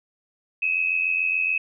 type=tone pair together; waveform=sine; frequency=2539 / 2626 Hz; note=D#7 / E7; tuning=+34 / -7 cents; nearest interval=minor second; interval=59 cents; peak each=-22 / -25 dBFS; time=0.62-1.58 s; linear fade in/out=5 ms; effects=none